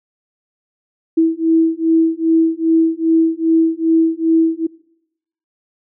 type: beating tone pair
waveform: sine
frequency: 324.5 / 327 Hz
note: E4 / E4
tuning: -27 / -14 cents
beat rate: 2.5 Hz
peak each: -14 dBFS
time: 1.17-4.67 s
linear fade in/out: 10 ms
effects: noise-tail reverb RT60 0.8 s tail -23 dB re dry